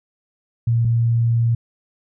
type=tone pair in turn; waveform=sine; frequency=116.54 / 116.54 Hz; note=A#2 / A#2; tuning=0 / 0 cents; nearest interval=unison; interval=0 cents; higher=neither; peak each=-14 dBFS; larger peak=neither; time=0.67-0.85 / 0.85-1.55 s; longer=second; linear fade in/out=5 ms; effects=none